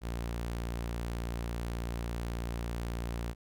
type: tone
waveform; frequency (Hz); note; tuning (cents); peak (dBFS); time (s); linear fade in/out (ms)
sawtooth; 58.27; A#1; 0; -30; 0.01-3.35; 50
effects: none